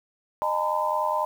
sine tone cluster, 612 / 836 / 920 / 1010 Hz, D#5 / G#5 / A#5 / B5, -29 / +11 / -23 / +39 cents, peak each -28 / -32 / -27 / -27 dBFS, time 0.42-1.25 s, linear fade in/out 0 ms, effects 8-bit

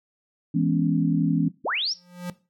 sine chord, C# minor seventh, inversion first, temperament equal with one note detuned, 164.81 / 207.7 / 246.9 / 278.1 Hz, E3 / G#3 / B3 / C#4, 0 / 0 / 0 / +6 cents, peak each -23 / -28 / -27 / -24 dBFS, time 0.54-1.49 s, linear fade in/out 10 ms
sine linear sweep, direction up, 115.4 to 5820 Hz, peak -23 dBFS, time 1.64-1.94 s, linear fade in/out 20 ms
square tone with exponential growth, 177.5 Hz, F3, 28 cents sharp, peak -27 dBFS, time 1.94-2.3 s, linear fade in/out 2 ms, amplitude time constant 77 ms
effects noise-tail reverb RT60 0.3 s tail -17 dB re dry

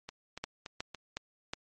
two click trains, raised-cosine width 0.2 ms, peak -18 / -24 dBFS, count 4 / 4, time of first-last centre 0.44-1.535 / 0.09-0.947 s, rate 2.74 / 3.5 Hz, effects MP3 48 kbps

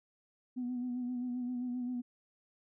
sine tone with vibrato, 247.5 Hz, B3, 4 cents sharp, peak -33 dBFS, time 0.56-2.02 s, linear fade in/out 20 ms, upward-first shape sine, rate 7.6 Hz, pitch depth 35 cents each way, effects tanh soft clip ceiling -30 dBFS

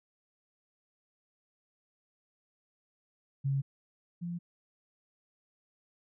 sine tone pair in turn, 137.3 / 172.99 Hz, C#3 / F3, -16 / -16 cents, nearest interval major third, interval 400 cents, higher second, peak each -27 / -34 dBFS, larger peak first, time 3.44-3.62 / 4.21-4.39 s, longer neither, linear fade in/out 20 ms, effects none

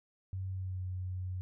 sine tone with pitch glide, 94.6 to 92.01 Hz, F#2 to F#2, +39 to -9 cents, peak -35 dBFS, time 0.33-1.41 s, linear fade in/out 0 ms, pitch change -48 cents, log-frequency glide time 0.5-0.83 s, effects none

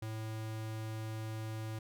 square tone, 110 Hz, A2, in tune, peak -39 dBFS, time 0.02-1.79 s, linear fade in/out 5 ms, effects none

